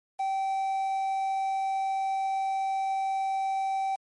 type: tone with quantisation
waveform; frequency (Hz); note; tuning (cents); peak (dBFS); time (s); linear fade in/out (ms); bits
triangle; 774; G5; -22; -24; 0.19-3.96; 10; 8
effects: MP3 48 kbps